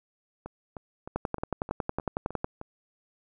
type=two click trains; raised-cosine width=1 ms; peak=-24 / -14 dBFS; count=8 / 15; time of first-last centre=0.46-2.614 / 1.16-2.444 s; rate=3.25 / 10.9 Hz; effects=none